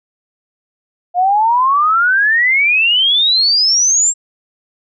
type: exponential sweep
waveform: sine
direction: up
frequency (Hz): 698.5 to 7590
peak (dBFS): -9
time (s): 1.14-4.14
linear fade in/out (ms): 50
effects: none